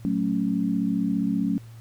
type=chord; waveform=sine; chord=F# minor; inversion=none; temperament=equal; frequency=185 / 220 / 277.2 Hz; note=F#3 / A3 / C#4; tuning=0 / 0 / 0 cents; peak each=-26 dBFS; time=0.05-1.58 s; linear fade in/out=0 ms; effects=added 114 Hz sine -41 dBFS peak until 1.8 s + pink hiss -56 dBFS RMS until 1.8 s